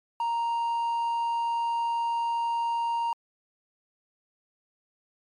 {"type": "tone with quantisation", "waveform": "triangle", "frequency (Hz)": 932.3, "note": "A#5", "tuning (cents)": 0, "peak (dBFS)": -23, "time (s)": [0.2, 3.13], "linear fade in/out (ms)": 2, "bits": 8, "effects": ["low-pass 6000 Hz 12 dB/octave", "MP3 64 kbps"]}